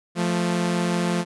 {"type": "tone pair together", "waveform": "sawtooth", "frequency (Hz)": [174.61, 220], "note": ["F3", "A3"], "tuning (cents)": [0, 0], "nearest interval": "major third", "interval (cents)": 400, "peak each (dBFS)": [-18, -23], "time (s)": [0.15, 1.25], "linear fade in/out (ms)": 50, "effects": ["resampled to 24000 Hz"]}